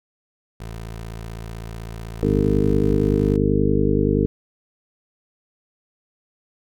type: tone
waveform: 20% pulse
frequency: 55.9 Hz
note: A1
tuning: 28 cents sharp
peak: -26 dBFS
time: 0.6-3.37 s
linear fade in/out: 5 ms
type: harmonic tone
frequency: 50.5 Hz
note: G#1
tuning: 48 cents flat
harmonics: 1 / 2 / 3 / 4 / 5 / 6 / 8 / 9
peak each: -24 / -24 / -24 / -24 / -24 / -24 / -24 / -24 dBFS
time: 2.23-4.26 s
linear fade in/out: 0 ms
effects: none